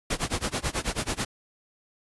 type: noise with tremolo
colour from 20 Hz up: pink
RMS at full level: -26 dBFS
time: 0.1-1.25 s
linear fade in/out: 5 ms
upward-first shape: sine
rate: 9.2 Hz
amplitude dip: 95%
effects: resampled to 24000 Hz

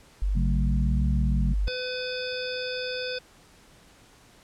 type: linear two-way sweep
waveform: sine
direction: up then down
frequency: 47.44 to 64 to 47.44 Hz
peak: -22 dBFS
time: 0.22-1.68 s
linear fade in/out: 0 ms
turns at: 1.12 s
type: chord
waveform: sine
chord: F# minor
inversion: second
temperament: just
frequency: 138.75 / 185 / 222 Hz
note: C#3 / F#3 / A3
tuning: +2 / 0 / +16 cents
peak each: -28 / -30 / -32 dBFS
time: 0.35-1.54 s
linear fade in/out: 10 ms
type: harmonic tone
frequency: 504 Hz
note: B4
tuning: 35 cents sharp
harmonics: 1 / 3 / 5 / 7 / 9 / 10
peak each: -32 / -37 / -38 / -38 / -40 / -38 dBFS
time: 1.67-3.19 s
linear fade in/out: 10 ms
effects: pink hiss -55 dBFS RMS until 4.43 s + low-pass 10000 Hz 12 dB/octave

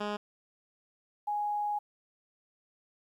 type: tone pair in turn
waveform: 10% pulse / sine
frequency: 207.7 / 830.8 Hz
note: G#3 / G#5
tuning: 0 / 0 cents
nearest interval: 2 octaves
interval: 2400 cents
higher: second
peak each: -24 / -29 dBFS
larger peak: first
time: 0-0.17 / 1.27-1.79 s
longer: second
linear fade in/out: 10 ms
effects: low-pass 4000 Hz 12 dB/octave + 11-bit

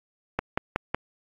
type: click train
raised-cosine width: 0.5 ms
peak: -9 dBFS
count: 4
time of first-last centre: 0.39-0.946 s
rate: 5.4 Hz
effects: AAC 32 kbps

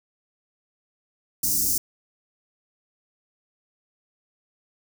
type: band-stop noise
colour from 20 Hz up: white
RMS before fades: -23 dBFS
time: 1.43-1.78 s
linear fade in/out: 5 ms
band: 340 to 5100 Hz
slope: 48 dB/octave
effects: none

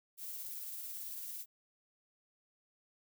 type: noise with tremolo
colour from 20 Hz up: violet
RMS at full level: -43 dBFS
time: 0.17-1.46 s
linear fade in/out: 50 ms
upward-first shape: sine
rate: 18 Hz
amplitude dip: 25%
effects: none

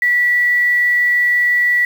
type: tone with quantisation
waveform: sine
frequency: 1951 Hz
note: B6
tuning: 22 cents flat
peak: -11 dBFS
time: 0.02-1.85 s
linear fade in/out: 2 ms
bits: 6
effects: none

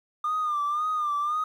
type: tone with vibrato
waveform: triangle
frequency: 1206 Hz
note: D6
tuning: 46 cents sharp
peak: -21 dBFS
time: 0.24-1.44 s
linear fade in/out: 5 ms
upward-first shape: sine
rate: 1.9 Hz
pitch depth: 66 cents each way
effects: tanh soft clip ceiling -21 dBFS + 10-bit

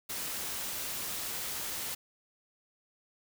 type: noise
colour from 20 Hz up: white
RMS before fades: -37 dBFS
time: 0.09-1.95 s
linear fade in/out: 10 ms
effects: none

